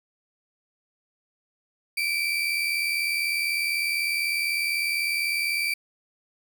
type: tone pair together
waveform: 35% pulse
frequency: 2304 / 2384 Hz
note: D7 / D7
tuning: -34 / +25 cents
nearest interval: minor second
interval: 59 cents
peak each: -24 / -26 dBFS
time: 1.97-5.74 s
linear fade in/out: 5 ms
effects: none